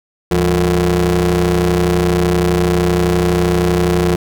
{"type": "ring-modulated tone", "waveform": "30% pulse", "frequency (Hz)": 92.5, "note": "F#2", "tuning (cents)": 0, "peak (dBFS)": -6, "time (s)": [0.31, 4.16], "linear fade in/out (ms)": 5, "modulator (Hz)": 262, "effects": []}